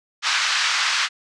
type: band-pass noise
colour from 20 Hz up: pink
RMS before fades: -21 dBFS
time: 0.22-1.09 s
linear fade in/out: 50 ms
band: 1200 to 5900 Hz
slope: 24 dB/octave
effects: resampled to 22050 Hz